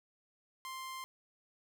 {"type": "tone", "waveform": "sawtooth", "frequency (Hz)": 1050, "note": "C6", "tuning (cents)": 6, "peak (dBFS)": -38, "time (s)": [0.65, 1.04], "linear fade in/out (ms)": 0, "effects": []}